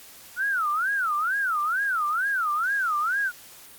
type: tone with vibrato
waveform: sine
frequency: 1396.9 Hz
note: F6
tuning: in tune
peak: -22 dBFS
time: 0.36-3.32 s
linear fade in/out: 50 ms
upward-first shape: sine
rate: 2.2 Hz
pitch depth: 290 cents each way
effects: white hiss -47 dBFS RMS until 3.78 s + Opus 48 kbps